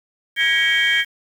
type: tone cluster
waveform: sine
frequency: 1648 / 1905 / 2244 / 3176 Hz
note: G#6 / A#6 / C#7 / G7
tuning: -14 / +37 / +21 / +22 cents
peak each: -19 dBFS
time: 0.36-1.05 s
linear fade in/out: 50 ms
effects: tanh soft clip ceiling -9 dBFS + 7-bit